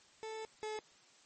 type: tone pair in turn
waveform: 30% pulse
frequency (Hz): 440 / 430.4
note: A4 / A4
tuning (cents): 0 / -38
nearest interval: unison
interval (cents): 38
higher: first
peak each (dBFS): -39 / -36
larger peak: second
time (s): 0.23-0.45 / 0.63-0.79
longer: first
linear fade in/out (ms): 0
effects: white hiss -64 dBFS RMS until 1.25 s + MP3 32 kbps